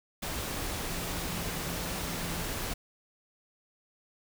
sine tone in noise, 172.3 Hz, F3, 23 cents flat, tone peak -41 dBFS, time 0.89-2.46 s, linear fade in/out 10 ms, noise pink, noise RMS -35 dBFS, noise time 0.22-2.74 s, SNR -9 dB, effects none

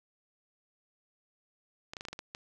clicks, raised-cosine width 0.2 ms, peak -23 dBFS, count 8, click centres 1.935 / 1.968 / 2.009 / 2.052 / 2.085 / 2.13 / 2.191 / 2.349 s, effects none

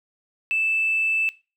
triangle tone with tanh clipping, 2637 Hz, E7, in tune, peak -20 dBFS, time 0.51-1.29 s, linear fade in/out 0 ms, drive 4 dB, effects noise-tail reverb RT60 0.3 s tail -19 dB re dry

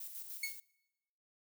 violet noise with tremolo, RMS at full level -45 dBFS, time 0-0.6 s, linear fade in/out 5 ms, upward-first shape square, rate 6.7 Hz, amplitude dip 45%
sawtooth tone with exponential decay, 2200 Hz, C#7, 14 cents flat, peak -30 dBFS, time 0.43-0.6 s, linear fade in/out 5 ms, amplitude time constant 35 ms
effects noise-tail reverb RT60 1.0 s tail -24 dB re dry

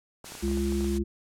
white noise, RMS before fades -41 dBFS, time 0.24-0.99 s, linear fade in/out 20 ms
clicks, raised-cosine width 1 ms, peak -29 dBFS, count 9, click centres 0.244 / 0.321 / 0.352 / 0.481 / 0.514 / 0.574 / 0.723 / 0.808 / 0.844 s
harmonic tone, 69 Hz, C#2, 7 cents flat, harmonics 1 / 3 / 5, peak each -29 / -29 / -29 dBFS, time 0.42-1.04 s, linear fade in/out 20 ms
effects low-pass 10000 Hz 12 dB/octave

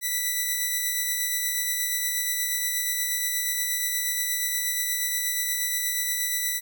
5% pulse tone with tremolo, 1973 Hz, B6, 2 cents flat, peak -13 dBFS, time 0.01-6.61 s, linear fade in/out 50 ms, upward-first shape sine, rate 8.4 Hz, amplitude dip 25%, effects none

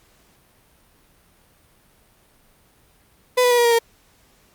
35% pulse tone with pitch steps, 500 / 492.3 / 484.6 / 477.1 / 469.8 / 462.5 Hz, B4 / B4 / B4 / A#4 / A#4 / A#4, +21 / -6 / -33 / +40 / +13 / -14 cents, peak -12 dBFS, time 3.37-3.79 s, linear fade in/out 10 ms, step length 70 ms, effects pink hiss -57 dBFS RMS until 4.54 s + Opus 48 kbps

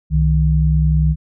sine tone pair together, 65.4 / 155.56 Hz, C2 / D#3, 0 / 0 cents, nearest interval octave + minor third, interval 1500 cents, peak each -14 dBFS, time 0.1-1.16 s, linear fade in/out 50 ms, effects none

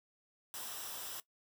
white noise with comb filter, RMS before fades -44 dBFS, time 0.54-1.2 s, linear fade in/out 0 ms, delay 0.45 ms, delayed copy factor -0.55, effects noise-tail reverb RT60 0.1 s tail -18 dB re dry

